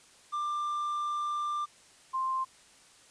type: tone pair in turn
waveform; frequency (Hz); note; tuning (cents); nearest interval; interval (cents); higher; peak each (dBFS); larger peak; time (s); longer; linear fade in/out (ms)
triangle / sine; 1188 / 1048.7; D6 / C6; +20 / +4; major second; 216; first; -28 / -28; neither; 0.32-1.66 / 2.13-2.45; first; 20
effects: white hiss -58 dBFS RMS until 3.1 s + resampled to 22050 Hz